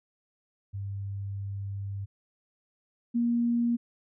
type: tone pair in turn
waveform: sine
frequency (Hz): 99.2 / 236.5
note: G2 / A#3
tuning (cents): +21 / +25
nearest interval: octave + minor third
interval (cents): 1504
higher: second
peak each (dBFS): -32 / -23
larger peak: second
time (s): 0.73-2.06 / 3.14-3.77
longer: first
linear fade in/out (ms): 20
effects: none